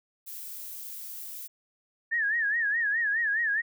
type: noise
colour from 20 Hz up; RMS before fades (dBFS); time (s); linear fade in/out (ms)
violet; -40; 0.26-1.48; 20
type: tone with vibrato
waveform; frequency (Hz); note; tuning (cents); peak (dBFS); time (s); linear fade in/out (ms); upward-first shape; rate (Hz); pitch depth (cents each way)
sine; 1758; A6; -2; -24; 2.11-3.62; 20; sine; 4.8; 130
effects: none